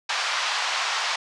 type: band-pass noise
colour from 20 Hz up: pink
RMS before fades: -26 dBFS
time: 0.09-1.16 s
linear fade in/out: 5 ms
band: 830 to 5800 Hz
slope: 24 dB/octave
effects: resampled to 24000 Hz